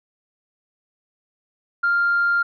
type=tone; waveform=sine; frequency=1396.9 Hz; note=F6; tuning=in tune; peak=-15 dBFS; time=1.83-2.43 s; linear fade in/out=10 ms; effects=tanh soft clip ceiling -12 dBFS